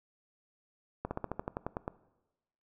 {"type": "slowing click train", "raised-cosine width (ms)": 1, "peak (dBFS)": -20, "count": 11, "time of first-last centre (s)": [1.05, 1.879], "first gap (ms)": 60, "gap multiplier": 1.07, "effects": ["noise-tail reverb RT60 1.0 s tail -19 dB re dry"]}